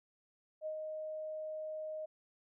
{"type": "tone with ADSR envelope", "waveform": "sine", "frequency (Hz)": 622.3, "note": "D#5", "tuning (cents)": 0, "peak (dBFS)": -36, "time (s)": [0.61, 2.06], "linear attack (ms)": 51, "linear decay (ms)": 88, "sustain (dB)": -3, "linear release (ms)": 12, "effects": []}